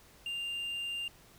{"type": "tone", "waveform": "triangle", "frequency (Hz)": 2794, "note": "F7", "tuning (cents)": 0, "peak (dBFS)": -33, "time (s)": [0.26, 1.08], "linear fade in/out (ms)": 2, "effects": ["pink hiss -59 dBFS RMS until 1.38 s"]}